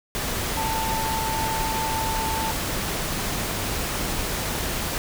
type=tone in noise; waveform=sine; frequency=888 Hz; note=A5; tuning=16 cents sharp; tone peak=-26 dBFS; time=0.57-2.51 s; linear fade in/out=0 ms; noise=pink; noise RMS=-27 dBFS; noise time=0.15-4.98 s; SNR=-2 dB; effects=none